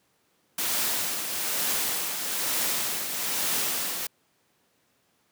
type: noise with tremolo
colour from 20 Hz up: white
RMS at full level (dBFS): -26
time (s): 0.58-4.07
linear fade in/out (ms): 5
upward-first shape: triangle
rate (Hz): 1.1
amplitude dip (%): 50
effects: pink hiss -68 dBFS RMS until 5.31 s + high-pass 150 Hz 12 dB/octave